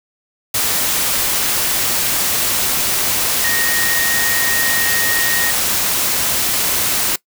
sine tone in noise, 1864.7 Hz, A#6, in tune, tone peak -19 dBFS, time 3.44-5.51 s, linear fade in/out 5 ms, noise white, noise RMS -17 dBFS, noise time 0.54-7.16 s, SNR -5 dB, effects noise-tail reverb RT60 0.1 s tail -21 dB re dry

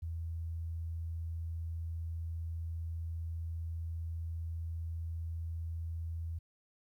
sine tone, 82.5 Hz, E2, 2 cents sharp, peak -36 dBFS, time 0.02-6.39 s, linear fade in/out 10 ms, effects 12-bit

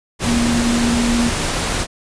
sine tone in noise, 236.7 Hz, A#3, 27 cents sharp, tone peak -15 dBFS, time 0.24-1.32 s, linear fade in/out 50 ms, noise pink, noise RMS -20 dBFS, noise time 0.19-1.87 s, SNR +2 dB, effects resampled to 22050 Hz

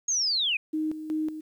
sine linear sweep, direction down, 6645 to 2390 Hz, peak -23 dBFS, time 0.08-0.57 s, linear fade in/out 5 ms
sine tone with tremolo, 311.1 Hz, D#4, in tune, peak -25 dBFS, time 0.73-1.41 s, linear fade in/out 10 ms, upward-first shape square, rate 2.7 Hz, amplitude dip 65%
effects 10-bit

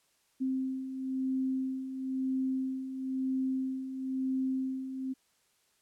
sine beating tone pair, 261.6 / 262.6 Hz, C4 / C4, 0 / +6 cents, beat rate 1 Hz, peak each -38 / -31 dBFS, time 0.4-5.14 s, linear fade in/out 20 ms, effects white hiss -71 dBFS RMS until 5.81 s + low-pass 11000 Hz 12 dB/octave

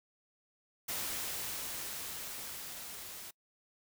white noise with level ramp, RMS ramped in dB -37 to -47 dBFS, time 0.88-3.31 s, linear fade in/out 10 ms, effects noise-tail reverb RT60 0.1 s tail -25 dB re dry

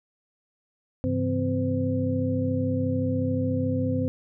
sine tone cluster, 100.2 / 134.1 / 165.3 / 257.2 / 511 Hz, G2 / C3 / E3 / C4 / C5, +38 / +43 / +5 / -30 / -41 cents, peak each -28 / -33 / -34 / -26 / -30 dBFS, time 1.04-4.08 s, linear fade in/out 0 ms, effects none

